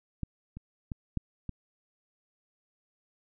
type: clicks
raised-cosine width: 5 ms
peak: -20 / -29 / -23 / -17 / -23 dBFS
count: 5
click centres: 0.233 / 0.57 / 0.918 / 1.173 / 1.493 s
effects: none